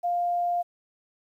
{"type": "tone", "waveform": "sine", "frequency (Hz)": 701, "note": "F5", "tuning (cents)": 6, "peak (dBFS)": -23, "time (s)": [0.03, 0.63], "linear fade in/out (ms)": 20, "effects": ["10-bit"]}